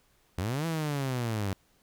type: linear two-way sweep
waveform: sawtooth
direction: up then down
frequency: 82.6 to 167.5 to 93.9 Hz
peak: -25 dBFS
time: 0.38-1.53 s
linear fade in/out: 0 ms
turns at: 0.66 s
effects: pink hiss -67 dBFS RMS until 1.82 s